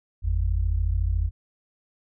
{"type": "tone pair together", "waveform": "sine", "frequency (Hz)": [49.82, 83.7], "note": ["G1", "E2"], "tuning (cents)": [29, 27], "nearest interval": "major sixth", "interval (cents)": 898, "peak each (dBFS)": [-23, -24], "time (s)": [0.22, 1.31], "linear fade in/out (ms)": 50, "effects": []}